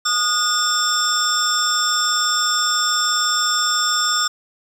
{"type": "tone cluster", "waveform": "sine", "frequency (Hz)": [1229, 1447, 3553, 5370, 7450], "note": ["D#6", "F#6", "A7", "E8", "A#8"], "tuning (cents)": [-22, -39, 16, 31, -2], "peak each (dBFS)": [-21, -23, -23, -20, -23], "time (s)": [0.05, 4.28], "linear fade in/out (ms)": 10, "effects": ["tanh soft clip ceiling -9 dBFS", "7-bit"]}